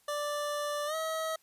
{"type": "tone with pitch glide", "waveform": "25% pulse", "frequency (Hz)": [587.3, 640.5], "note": ["D5", "E5"], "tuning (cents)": [0, -50], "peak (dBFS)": -28, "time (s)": [0.08, 1.36], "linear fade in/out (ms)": 5, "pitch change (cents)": 150, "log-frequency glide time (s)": [0.86, 0.95], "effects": ["white hiss -67 dBFS RMS until 1.42 s", "resampled to 32000 Hz"]}